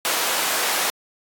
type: high-pass noise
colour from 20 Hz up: pink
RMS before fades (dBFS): -22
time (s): 0.05-0.9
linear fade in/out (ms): 0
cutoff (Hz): 620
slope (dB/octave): 12
effects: AAC 64 kbps